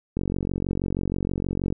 click train, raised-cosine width 3 ms, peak -13 dBFS, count 73, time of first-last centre 0.17-1.725 s, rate 46.3 Hz, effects none

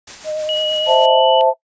white noise with tremolo, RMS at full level -33 dBFS, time 0.07-1.06 s, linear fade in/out 5 ms, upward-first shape sine, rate 6.3 Hz, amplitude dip 40%
sine tone with vibrato, 618 Hz, D#5, 12 cents flat, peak -19 dBFS, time 0.24-1.23 s, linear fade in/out 50 ms, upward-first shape triangle, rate 8.7 Hz, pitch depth 21 cents each way
sine tone with pitch glide, 2913 to 2962 Hz, F#7 to F#7, -28 to +1 cents, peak -19 dBFS, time 0.49-1.41 s, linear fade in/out 0 ms, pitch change +29 cents, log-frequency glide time 0.9-1.2 s
sine chord, A minor, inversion first, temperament equal, 523.3 / 659.3 / 880 Hz, C5 / E5 / A5, 0 / 0 / 0 cents, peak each -14 dBFS, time 0.86-1.54 s, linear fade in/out 50 ms
effects noise-tail reverb RT60 0.1 s tail -19 dB re dry + resampled to 16000 Hz

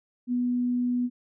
sine tone, 245.8 Hz, B3, 8 cents flat, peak -23 dBFS, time 0.27-1.1 s, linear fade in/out 50 ms, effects none

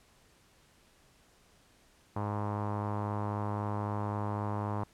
sawtooth tone with low-pass filter, 103.83 Hz, G#2, in tune, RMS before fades -34 dBFS, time 2.16-4.84 s, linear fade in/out 5 ms, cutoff 1000 Hz, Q 3.5, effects pink hiss -64 dBFS RMS until 4.93 s + low-pass 11000 Hz 12 dB/octave

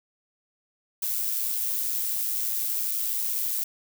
violet noise with amplitude modulation, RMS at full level -26 dBFS, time 1.02-3.64 s, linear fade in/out 5 ms, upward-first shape sine, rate 112 Hz, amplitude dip 40%, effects none

